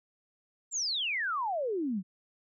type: exponential sweep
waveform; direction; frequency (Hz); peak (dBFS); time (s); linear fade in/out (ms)
sine; down; 7630 to 174.1; -29; 0.71-2.03; 50
effects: none